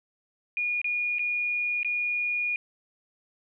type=tone with dropouts; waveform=sine; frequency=2440 Hz; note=D#7; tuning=34 cents flat; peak=-25 dBFS; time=0.57-2.56 s; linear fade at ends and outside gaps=1 ms; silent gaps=0.816-0.844 / 1.185-1.193 / 1.831-1.847 s; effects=none